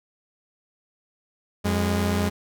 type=tone pair together; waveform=sawtooth; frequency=89 / 205.4 Hz; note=F2 / G#3; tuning=+33 / -19 cents; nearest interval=octave + major second; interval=1448 cents; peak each=-20 dBFS; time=1.64-2.3 s; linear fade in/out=20 ms; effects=none